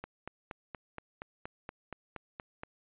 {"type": "click train", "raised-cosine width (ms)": 0.5, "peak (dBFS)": -25, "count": 12, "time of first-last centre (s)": [0.04, 2.634], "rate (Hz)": 4.24, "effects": ["resampled to 8000 Hz"]}